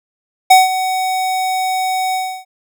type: tone with ADSR envelope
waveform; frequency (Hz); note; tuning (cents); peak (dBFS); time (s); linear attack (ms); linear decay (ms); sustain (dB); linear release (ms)
square; 750; F#5; +23; -3; 0.5-2.45; 10; 170; -13; 310
effects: none